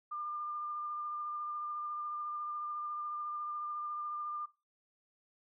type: tone with vibrato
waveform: sine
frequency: 1200 Hz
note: D6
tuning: 37 cents sharp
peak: -37 dBFS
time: 0.11-4.46 s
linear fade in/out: 10 ms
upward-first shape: sine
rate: 14 Hz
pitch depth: 11 cents each way
effects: noise-tail reverb RT60 0.3 s tail -20 dB re dry